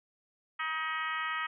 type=harmonic tone with a mistuned harmonic; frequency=316.5 Hz; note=D#4; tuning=30 cents sharp; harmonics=3 / 4 / 5 / 6 / 7 / 8 / 9 / 10; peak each=-43 / -35 / -43 / -36 / -43 / -44 / -47 / -47 dBFS; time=0.59-1.47 s; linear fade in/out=10 ms; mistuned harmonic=9; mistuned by=+41 cents; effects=none